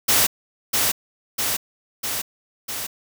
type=noise with echo; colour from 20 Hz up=white; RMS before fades=-17 dBFS; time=0.08-0.27 s; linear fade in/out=10 ms; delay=650 ms; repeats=4; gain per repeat=-3 dB; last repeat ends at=2.87 s; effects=none